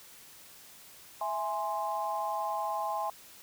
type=chord; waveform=sine; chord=E augmented; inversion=none; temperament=equal; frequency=659.3 / 830.6 / 1046.5 Hz; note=E5 / G#5 / B#5; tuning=0 / 0 / 0 cents; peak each=-37 / -33 / -35 dBFS; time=1.21-3.1 s; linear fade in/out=2 ms; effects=white hiss -53 dBFS RMS until 3.42 s